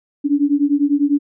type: beating tone pair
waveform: sine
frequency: 282.6 / 292.6 Hz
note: C#4 / D4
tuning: +34 / -6 cents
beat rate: 10 Hz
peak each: -16 dBFS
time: 0.24-1.19 s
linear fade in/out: 20 ms
effects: none